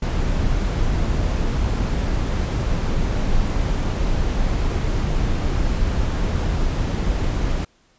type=noise; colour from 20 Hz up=brown; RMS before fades=-20 dBFS; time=0.02-7.65 s; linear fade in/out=5 ms; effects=pink hiss -59 dBFS RMS until 7.98 s + resampled to 16000 Hz